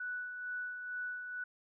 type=tone with tremolo; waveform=sine; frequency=1481 Hz; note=F#6; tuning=1 cent sharp; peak=-36 dBFS; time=0-1.44 s; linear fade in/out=5 ms; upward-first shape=sine; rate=2.2 Hz; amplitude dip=45%; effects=none